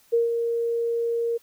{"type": "tone with ADSR envelope", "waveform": "sine", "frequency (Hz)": 466.2, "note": "A#4", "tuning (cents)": 0, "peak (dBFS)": -16, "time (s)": [0.12, 1.38], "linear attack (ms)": 19, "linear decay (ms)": 150, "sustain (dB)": -6, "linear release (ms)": 17, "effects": ["white hiss -59 dBFS RMS until 1.42 s"]}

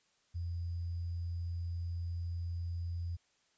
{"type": "tone with sample-and-hold", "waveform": "sine", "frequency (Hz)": 85.9, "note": "F2", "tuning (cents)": -28, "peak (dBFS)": -35, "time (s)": [0.34, 3.17], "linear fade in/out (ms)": 20, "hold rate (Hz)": 4900, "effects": ["white hiss -73 dBFS RMS until 3.57 s", "resampled to 16000 Hz"]}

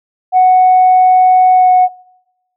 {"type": "tone with pitch glide", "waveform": "sine", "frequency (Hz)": [740, 734.9], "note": ["F#5", "F#5"], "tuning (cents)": [0, -12], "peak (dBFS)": -3, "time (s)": [0.32, 1.89], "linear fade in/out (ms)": 50, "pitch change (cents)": -12, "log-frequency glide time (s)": [1.53, 1.7], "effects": ["noise-tail reverb RT60 1.0 s tail -25 dB re dry", "tanh soft clip ceiling -1 dBFS"]}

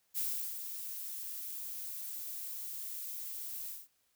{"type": "noise with ADSR envelope", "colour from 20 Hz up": "violet", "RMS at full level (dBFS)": -34, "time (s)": [0.14, 3.88], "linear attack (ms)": 38, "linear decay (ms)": 360, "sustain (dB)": -8, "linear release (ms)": 190, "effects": ["white hiss -75 dBFS RMS until 4.15 s"]}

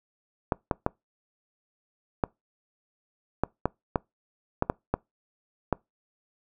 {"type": "clicks", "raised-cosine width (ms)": 1, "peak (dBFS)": -9, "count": 11, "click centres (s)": [0.522, 0.712, 0.864, 2.238, 3.436, 3.656, 3.958, 4.624, 4.699, 4.94, 5.727], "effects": ["noise-tail reverb RT60 0.2 s tail -25 dB re dry"]}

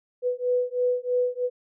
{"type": "beating tone pair", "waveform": "sine", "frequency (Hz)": [493.9, 497], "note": ["B4", "B4"], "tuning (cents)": [0, 11], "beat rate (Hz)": 3.1, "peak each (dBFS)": -25, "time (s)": [0.22, 1.5], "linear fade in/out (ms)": 50, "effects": []}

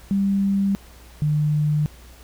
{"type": "tone pair in turn", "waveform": "sine", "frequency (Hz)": [197.3, 150.12], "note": ["G3", "D3"], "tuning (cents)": [11, 38], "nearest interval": "perfect fourth", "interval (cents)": 473, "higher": "first", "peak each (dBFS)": -17, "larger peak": "neither", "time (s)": [[0.11, 0.75], [1.22, 1.86]], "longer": "neither", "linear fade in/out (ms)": 0, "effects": ["added 60 Hz sine -44 dBFS peak until 2.23 s", "pink hiss -49 dBFS RMS until 2.23 s"]}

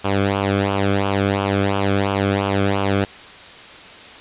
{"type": "tone with flanger", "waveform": "sawtooth", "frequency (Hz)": 98.9, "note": "G2", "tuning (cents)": 16, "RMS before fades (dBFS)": -19, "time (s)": [0.04, 3.05], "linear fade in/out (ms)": 10, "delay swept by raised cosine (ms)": [0.5, 1.08], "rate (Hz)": 2.9, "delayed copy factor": -0.75, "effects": ["white hiss -39 dBFS RMS until 4.2 s", "resampled to 8000 Hz"]}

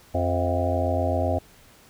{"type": "harmonic tone with a mistuned harmonic", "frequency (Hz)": 87.7, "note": "F2", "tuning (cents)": 8, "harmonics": [1, 3, 4, 5, 6, 7, 8, 9], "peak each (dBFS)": [-25, -30, -34, -38, -30, -27, -30, -34], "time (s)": [0.14, 1.39], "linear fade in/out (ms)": 10, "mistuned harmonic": 7, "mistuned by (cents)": 56, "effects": ["pink hiss -53 dBFS RMS until 1.89 s"]}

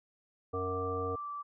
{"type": "harmonic tone", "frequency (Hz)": 92.7, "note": "F#2", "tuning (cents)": 4, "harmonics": [1, 3, 5, 7, 8], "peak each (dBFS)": [-39, -43, -35, -46, -46], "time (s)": [0.53, 1.16], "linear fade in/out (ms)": 10}
{"type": "tone with pitch glide", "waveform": "sine", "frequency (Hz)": [1174.7, 1162.5], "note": ["D6", "D6"], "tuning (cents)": [0, -18], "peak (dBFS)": -37, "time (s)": [0.53, 1.43], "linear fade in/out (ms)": 20, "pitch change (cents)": -18, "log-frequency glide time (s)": [1.15, 1.31]}
{"effects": []}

